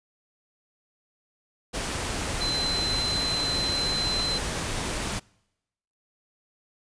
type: tone in noise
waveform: sine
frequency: 4067 Hz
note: C8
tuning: 50 cents flat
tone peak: -26 dBFS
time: 2.4-4.39 s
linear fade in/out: 20 ms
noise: pink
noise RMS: -30 dBFS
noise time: 1.73-5.2 s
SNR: +1 dB
effects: noise-tail reverb RT60 0.9 s tail -26 dB re dry + resampled to 22050 Hz